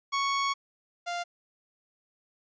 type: tone pair in turn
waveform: sawtooth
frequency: 1110 / 697.2 Hz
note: C#6 / F5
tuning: +2 / -3 cents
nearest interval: minor sixth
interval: 805 cents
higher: first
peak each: -22 / -27 dBFS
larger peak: first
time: 0.12-0.54 / 1.06-1.24 s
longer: first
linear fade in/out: 20 ms
effects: resampled to 16000 Hz